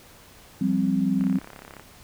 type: chord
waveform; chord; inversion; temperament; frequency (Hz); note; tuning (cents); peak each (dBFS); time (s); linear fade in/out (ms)
sine; F suspended second; none; equal; 174.61 / 196 / 261.6; F3 / G3 / C4; 0 / 0 / 0; -27 / -23 / -24; 0.61-1.39; 5
type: click train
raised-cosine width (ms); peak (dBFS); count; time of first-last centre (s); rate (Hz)
0.5; -26; 21; 1.21-1.797; 34.1
effects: pink hiss -50 dBFS RMS until 2.03 s